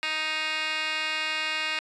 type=tone with band-pass filter; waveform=10% pulse; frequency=311.8 Hz; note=D#4; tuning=4 cents sharp; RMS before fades=-29 dBFS; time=0.03-1.79 s; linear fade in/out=0 ms; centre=2900 Hz; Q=7.3; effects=resampled to 24000 Hz